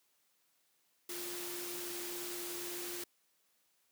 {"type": "tone in noise", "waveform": "sine", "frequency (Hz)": 350.7, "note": "F4", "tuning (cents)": 7, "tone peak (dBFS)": -45, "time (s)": [1.09, 3.04], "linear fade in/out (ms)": 5, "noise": "white", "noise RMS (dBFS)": -43, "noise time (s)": [1.09, 3.04], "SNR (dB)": -5, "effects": ["white hiss -75 dBFS RMS until 3.91 s", "high-pass 150 Hz 12 dB/octave"]}